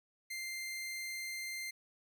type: tone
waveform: sawtooth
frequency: 2093 Hz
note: C7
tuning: in tune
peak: -36 dBFS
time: 0.3-1.71 s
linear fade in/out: 10 ms
effects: none